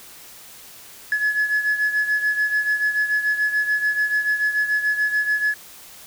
sine beating tone pair, 1701 / 1707.9 Hz, G#6 / G#6, +41 / +48 cents, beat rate 6.9 Hz, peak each -18 / -23 dBFS, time 1.12-5.54 s, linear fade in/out 2 ms, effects tanh soft clip ceiling -14 dBFS + white hiss -43 dBFS RMS until 6.06 s

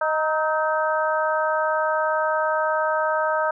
harmonic tone with a mistuned harmonic, 311.1 Hz, D#4, in tune, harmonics 2 / 3 / 4 / 5, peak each -23 / -25 / -26 / -27 dBFS, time 0.01-3.51 s, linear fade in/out 5 ms, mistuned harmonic 4, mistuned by +39 cents, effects none

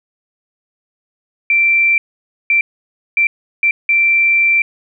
sine tone bursts at uneven times, 2349 Hz, D7, in tune, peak -9 dBFS, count 5, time 1.5-1.98 / 2.5-2.61 / 3.17-3.27 / 3.63-3.71 / 3.89-4.62 s, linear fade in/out 2 ms, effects none

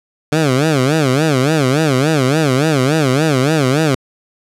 15% pulse tone with vibrato, 143 Hz, D3, 46 cents flat, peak -5 dBFS, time 0.32-3.95 s, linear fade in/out 5 ms, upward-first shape sine, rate 3.5 Hz, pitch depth 210 cents each way, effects low-pass 10000 Hz 12 dB/octave

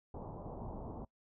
pink low-pass noise, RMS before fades -45 dBFS, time 0.14-1.05 s, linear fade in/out 5 ms, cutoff 1000 Hz, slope 48 dB/octave, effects noise-tail reverb RT60 0.1 s tail -23 dB re dry

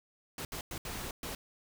pink noise bursts at uneven times, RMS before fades -40 dBFS, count 5, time 0.38-0.45 / 0.52-0.61 / 0.71-0.78 / 0.85-1.11 / 1.23-1.35 s, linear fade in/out 2 ms, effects none

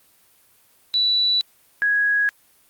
sine tone pair in turn, 3951 / 1661.2 Hz, B7 / G#6, 0 / 0 cents, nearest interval octave + minor third, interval 1500 cents, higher first, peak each -16 dBFS, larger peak neither, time 0.94-1.41 / 1.82-2.29 s, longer neither, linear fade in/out 0 ms, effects white hiss -57 dBFS RMS until 2.69 s + Opus 32 kbps

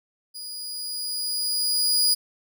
sawtooth tone with level ramp, 4903 Hz, D#8, 26 cents flat, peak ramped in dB -32 to -14 dBFS, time 0.34-2.15 s, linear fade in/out 20 ms, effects none

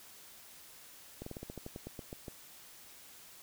slowing click train, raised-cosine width 2 ms, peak -29 dBFS, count 13, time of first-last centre 1.22-2.282 s, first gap 44 ms, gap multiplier 1.12, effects white hiss -55 dBFS RMS until 3.42 s

